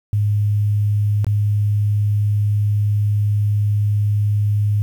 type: tone with dropouts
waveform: sine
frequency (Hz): 103.83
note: G#2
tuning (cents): 0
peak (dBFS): -14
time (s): 0.13-4.82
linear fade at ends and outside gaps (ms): 0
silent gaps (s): 1.245-1.267
effects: 8-bit